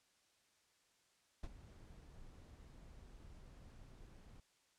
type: noise with ADSR envelope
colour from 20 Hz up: brown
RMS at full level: -42 dBFS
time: 1.43-4.4 s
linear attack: 7 ms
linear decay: 39 ms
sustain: -16 dB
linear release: 4 ms
effects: white hiss -75 dBFS RMS until 4.78 s + low-pass 8000 Hz 12 dB/octave